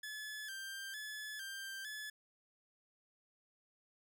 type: tone with vibrato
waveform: sawtooth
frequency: 1645 Hz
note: G#6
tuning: 17 cents flat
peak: -40 dBFS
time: 0.03-2.1 s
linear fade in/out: 5 ms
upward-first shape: square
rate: 1.1 Hz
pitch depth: 75 cents each way
effects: none